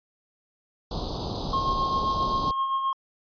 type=band-stop noise; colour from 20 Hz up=pink; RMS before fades=-30 dBFS; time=0.91-2.51 s; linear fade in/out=2 ms; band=1100 to 3600 Hz; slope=48 dB/octave
type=tone with tremolo; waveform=triangle; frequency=1075 Hz; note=C6; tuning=47 cents sharp; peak=-20 dBFS; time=1.53-2.93 s; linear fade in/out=2 ms; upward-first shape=sine; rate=7.6 Hz; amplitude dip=45%
effects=resampled to 11025 Hz